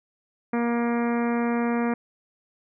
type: harmonic tone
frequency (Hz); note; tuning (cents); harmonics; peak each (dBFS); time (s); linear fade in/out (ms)
236.3; A#3; +24; 1 / 2 / 3 / 4 / 5 / 6 / 7 / 8 / 9 / 10; -23 / -29 / -33 / -35 / -37 / -39 / -40 / -41 / -42 / -43; 0.53-1.94; 5
effects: none